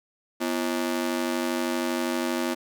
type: ring-modulated tone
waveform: sawtooth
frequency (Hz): 293.7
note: D4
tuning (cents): 0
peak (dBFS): -18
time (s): 0.4-2.55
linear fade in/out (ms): 20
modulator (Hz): 46.3
effects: none